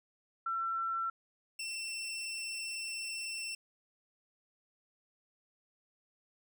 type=tone pair in turn; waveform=sine / 20% pulse; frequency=1347 / 2694 Hz; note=E6 / E7; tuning=+37 / +37 cents; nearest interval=octave; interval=1200 cents; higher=second; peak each=-32 / -33 dBFS; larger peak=first; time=0.46-1.1 / 1.59-3.55 s; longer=second; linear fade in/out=5 ms; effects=none